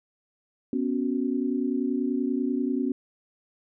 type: chord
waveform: sine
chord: B suspended second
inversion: none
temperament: equal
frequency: 246.9 / 277.2 / 370 Hz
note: B3 / C#4 / F#4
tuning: 0 / 0 / 0 cents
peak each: -27 / -27 / -32 dBFS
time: 0.73-2.92 s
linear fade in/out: 2 ms
effects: none